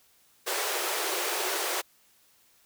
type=high-pass noise; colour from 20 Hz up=pink; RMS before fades=-30 dBFS; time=0.46-1.82 s; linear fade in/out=20 ms; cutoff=340 Hz; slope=96 dB/octave; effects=white hiss -63 dBFS RMS until 2.65 s